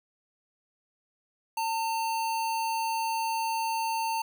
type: tone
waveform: square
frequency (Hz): 900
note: A5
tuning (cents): +39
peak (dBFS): -28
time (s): 1.57-4.22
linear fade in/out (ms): 5
effects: none